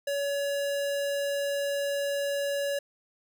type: tone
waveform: square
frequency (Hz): 565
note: C#5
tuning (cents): +33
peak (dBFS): -28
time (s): 0.07-2.79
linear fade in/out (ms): 5
effects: none